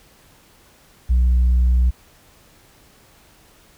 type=tone; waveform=sine; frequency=61.74 Hz; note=B1; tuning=in tune; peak=-10 dBFS; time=1.09-1.91 s; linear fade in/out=20 ms; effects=tanh soft clip ceiling -11 dBFS + pink hiss -52 dBFS RMS until 3.77 s